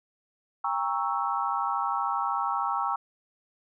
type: chord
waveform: sine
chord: G diminished seventh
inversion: none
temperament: equal with one note detuned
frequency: 799.5 / 932.3 / 1108.7 / 1318.5 Hz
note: G5 / Bb5 / Db6 / Fb6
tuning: +34 / 0 / 0 / 0 cents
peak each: -31 dBFS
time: 0.64-2.96 s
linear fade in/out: 5 ms
effects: none